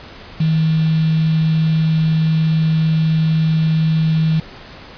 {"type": "tone with quantisation", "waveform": "sine", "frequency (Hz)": 159.1, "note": "D#3", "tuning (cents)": 39, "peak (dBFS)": -12, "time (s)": [0.4, 4.4], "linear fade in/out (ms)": 5, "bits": 5, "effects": ["pink hiss -37 dBFS RMS until 4.97 s", "resampled to 11025 Hz"]}